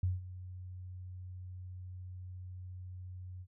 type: tone with ADSR envelope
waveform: sine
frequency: 91.4 Hz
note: F#2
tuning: 21 cents flat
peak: -27 dBFS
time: 0.03-3.47 s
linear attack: 4 ms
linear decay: 170 ms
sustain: -16 dB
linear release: 59 ms
effects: none